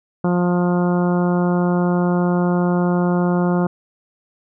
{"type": "harmonic tone", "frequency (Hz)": 177, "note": "F3", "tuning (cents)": 23, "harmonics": [1, 2, 3, 4, 5, 6, 7, 8], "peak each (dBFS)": [-16, -22, -26, -28, -30, -32, -33, -34], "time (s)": [0.24, 3.67], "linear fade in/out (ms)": 5, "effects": []}